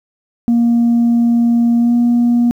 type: tone with pitch glide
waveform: sine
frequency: 235.3 to 239 Hz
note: A#3 to A#3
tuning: +16 to +43 cents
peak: -7 dBFS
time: 0.48-2.51 s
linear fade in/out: 0 ms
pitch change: +27 cents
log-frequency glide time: 1.78-1.94 s
effects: tanh soft clip ceiling -7 dBFS + 8-bit